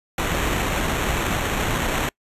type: noise with sample-and-hold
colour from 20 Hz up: pink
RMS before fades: -23 dBFS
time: 0.18-2.09 s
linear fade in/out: 2 ms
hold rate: 4900 Hz
effects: noise-tail reverb RT60 0.1 s tail -26 dB re dry + resampled to 32000 Hz